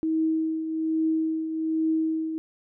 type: tone with tremolo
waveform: sine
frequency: 319.1 Hz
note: D#4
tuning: 44 cents sharp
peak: -20 dBFS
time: 0.03-2.38 s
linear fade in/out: 0 ms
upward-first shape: triangle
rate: 1.2 Hz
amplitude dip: 60%
effects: none